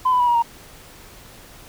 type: tone with pitch steps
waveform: sine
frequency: 1019 / 996.9 / 975.2 / 954.1 / 933.3 Hz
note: C6 / B5 / B5 / A#5 / A#5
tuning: -46 / +16 / -22 / +40 / +2 cents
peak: -13 dBFS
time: 0.05-0.425 s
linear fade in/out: 10 ms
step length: 75 ms
effects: tanh soft clip ceiling -10 dBFS + pink hiss -44 dBFS RMS until 1.68 s